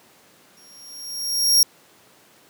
sawtooth tone with exponential growth, 5588 Hz, F8, in tune, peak -8 dBFS, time 0.57-1.63 s, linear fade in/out 1 ms, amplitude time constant 230 ms, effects pink hiss -53 dBFS RMS until 2.49 s + high-pass 200 Hz 12 dB/octave

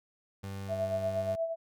30% pulse tone, 98 Hz, G2, in tune, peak -35 dBFS, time 0.43-1.36 s, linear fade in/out 10 ms
sine tone with tremolo, 659 Hz, E5, 1 cent flat, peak -27 dBFS, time 0.68-1.56 s, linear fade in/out 50 ms, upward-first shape sine, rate 8.4 Hz, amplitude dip 60%
effects none

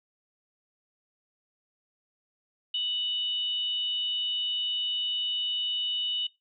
sine tone pair together, 2960 / 3691 Hz, F#7 / A#7, 0 / -18 cents, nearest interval major third, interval 382 cents, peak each -27 / -36 dBFS, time 2.74-6.27 s, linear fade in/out 5 ms, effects noise-tail reverb RT60 0.2 s tail -20 dB re dry

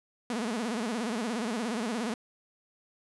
sawtooth tone with vibrato, 228 Hz, A#3, 38 cents flat, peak -26 dBFS, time 0.3-2.14 s, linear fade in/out 2 ms, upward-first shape sine, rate 17 Hz, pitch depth 160 cents each way, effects resampled to 24000 Hz

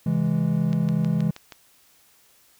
triangle chord, C augmented, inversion none, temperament equal with one note detuned, 134.1 / 164.81 / 207.7 Hz, C3 / E3 / G#3, +43 / 0 / 0 cents, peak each -25 / -20 / -23 dBFS, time 0.06-1.31 s, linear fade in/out 5 ms
click train, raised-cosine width 0.2 ms, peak -21 dBFS, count 6, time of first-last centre 0.73-1.522 s, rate 6.31 Hz
effects white hiss -58 dBFS RMS until 2.59 s

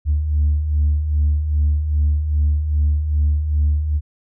sine beating tone pair, 72.5 / 75 Hz, D2 / D2, -22 / +37 cents, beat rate 2.5 Hz, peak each -22 / -14 dBFS, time 0.05-4.01 s, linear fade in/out 50 ms, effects tanh soft clip ceiling -10 dBFS

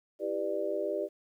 sine chord, E minor seventh, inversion none, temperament just, 329.6 / 395.6 / 494.4 / 593.3 Hz, E4 / G4 / B4 / D5, 0 / +16 / +2 / +18 cents, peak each -38 / -34 / -38 / -33 dBFS, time 0.19-1.09 s, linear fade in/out 50 ms, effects 11-bit

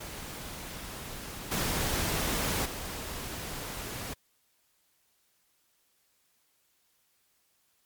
pink noise with level steps, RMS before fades -41 / -30 / -38 dBFS, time 0-4.14 s, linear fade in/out 10 ms, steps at 1.51 / 2.65 s, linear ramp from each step 10 ms, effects white hiss -71 dBFS RMS until 7.85 s + MP3 96 kbps

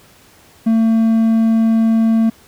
triangle tone, 225 Hz, A3, 39 cents sharp, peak -8 dBFS, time 0.66-2.3 s, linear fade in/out 10 ms, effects pink hiss -47 dBFS RMS until 2.47 s + high-pass 60 Hz 12 dB/octave

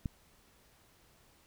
click, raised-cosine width 5 ms, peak -22 dBFS, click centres 0.058 s, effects pink hiss -65 dBFS RMS until 1.46 s

